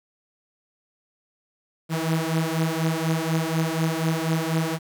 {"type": "beating tone pair", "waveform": "sawtooth", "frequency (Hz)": [159.6, 163.7], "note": ["D#3", "E3"], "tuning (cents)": [44, -12], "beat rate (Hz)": 4.1, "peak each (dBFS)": -21, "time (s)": [1.89, 4.79], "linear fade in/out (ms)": 50, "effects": ["8-bit"]}